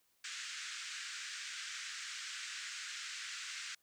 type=band-pass noise; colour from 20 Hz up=pink; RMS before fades=-45 dBFS; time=0.24-3.75 s; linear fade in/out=5 ms; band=1400 to 7900 Hz; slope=48 dB/octave; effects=white hiss -75 dBFS RMS until 3.82 s